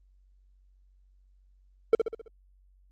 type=tone with echo; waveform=triangle; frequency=449.5 Hz; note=A4; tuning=37 cents sharp; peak=-13 dBFS; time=1.93-1.95 s; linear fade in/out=2 ms; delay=66 ms; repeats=5; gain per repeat=-6 dB; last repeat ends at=2.28 s; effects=added 47 Hz sine -58 dBFS peak until 2.91 s + Opus 32 kbps